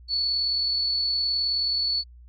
sine tone with amplitude modulation, 4435 Hz, C#8, in tune, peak -21 dBFS, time 0.08-2.04 s, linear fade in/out 50 ms, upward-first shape sine, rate 39.1 Hz, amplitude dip 25%, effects added 60 Hz sine -45 dBFS peak until 2.28 s + AAC 48 kbps

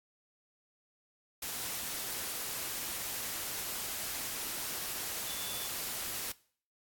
sine tone in noise, 3475 Hz, A7, 22 cents flat, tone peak -44 dBFS, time 5.27-5.68 s, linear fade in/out 5 ms, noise white, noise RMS -38 dBFS, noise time 1.42-6.32 s, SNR -9 dB, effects noise-tail reverb RT60 0.5 s tail -21 dB re dry + AAC 64 kbps

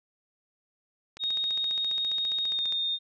click train, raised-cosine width 0.2 ms, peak -25 dBFS, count 24, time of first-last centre 1.17-2.724 s, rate 14.8 Hz
sine tone with pitch glide, 3729 to 3665 Hz, A#7 to A#7, 0 to -30 cents, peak -26 dBFS, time 1.19-2.99 s, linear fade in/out 50 ms, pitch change -30 cents, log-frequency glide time 2.44-2.66 s
effects none

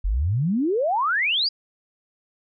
sine exponential sweep, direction up, 41.37 to 4978 Hz, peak -19 dBFS, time 0.04-1.49 s, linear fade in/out 10 ms, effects none

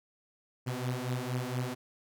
sawtooth beating tone pair, 123.47 / 127.77 Hz, B2 / C3, 0 / -41 cents, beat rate 4.3 Hz, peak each -31 / -31 dBFS, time 0.66-1.75 s, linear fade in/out 20 ms, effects none

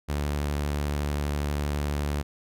sawtooth tone with vibrato, 72.9 Hz, D2, 12 cents flat, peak -22 dBFS, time 0.08-2.23 s, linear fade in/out 20 ms, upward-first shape sine, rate 12 Hz, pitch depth 16 cents each way, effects none

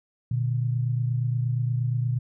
sine tone pair together, 120 / 148.5 Hz, B2 / D3, -49 / +20 cents, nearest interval major third, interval 369 cents, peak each -23 / -30 dBFS, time 0.31-2.19 s, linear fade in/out 5 ms, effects none

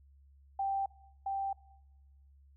sine tone with echo, 784 Hz, G5, in tune, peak -30 dBFS, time 0.59-0.86 s, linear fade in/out 5 ms, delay 670 ms, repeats 1, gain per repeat -2 dB, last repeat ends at 1.53 s, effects noise-tail reverb RT60 1.0 s tail -22 dB re dry + added 69 Hz sine -58 dBFS peak until 2.56 s

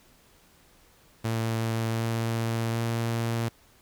sawtooth tone with pitch steps, 113.3 / 114.48 / 115.68 Hz, A#2 / A#2 / A#2, -49 / -31 / -13 cents, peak -22 dBFS, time 1.24-3.49 s, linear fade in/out 10 ms, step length 750 ms, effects pink hiss -59 dBFS RMS until 3.81 s

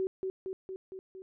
sine tone with echo, 378.7 Hz, F#4, 40 cents sharp, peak -28 dBFS, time 0-0.07 s, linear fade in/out 0 ms, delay 230 ms, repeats 5, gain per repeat -3 dB, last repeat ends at 1.22 s, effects none

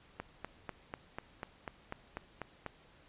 click train, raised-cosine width 0.5 ms, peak -24 dBFS, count 11, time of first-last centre 0.2-2.663 s, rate 4.06 Hz, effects pink hiss -62 dBFS RMS until 3.08 s + resampled to 8000 Hz

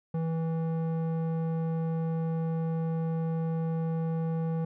square tone with low-pass filter, 163.1 Hz, E3, 18 cents flat, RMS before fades -30 dBFS, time 0.14-4.65 s, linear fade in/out 5 ms, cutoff 740 Hz, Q 0.76, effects none

